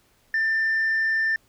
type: tone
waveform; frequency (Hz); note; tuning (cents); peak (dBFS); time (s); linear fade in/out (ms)
sine; 1786; A6; +25; -18; 0.34-1.36; 2
effects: tanh soft clip ceiling -18 dBFS + pink hiss -62 dBFS RMS until 1.48 s